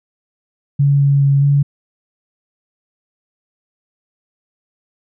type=tone with pitch steps; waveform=sine; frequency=141.2 / 140.4 / 139.4 / 141.9 Hz; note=C#3 / C#3 / C#3 / C#3; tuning=+32 / +22 / +10 / +41 cents; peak=-9 dBFS; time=0.79-1.63 s; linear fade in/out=10 ms; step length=210 ms; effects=none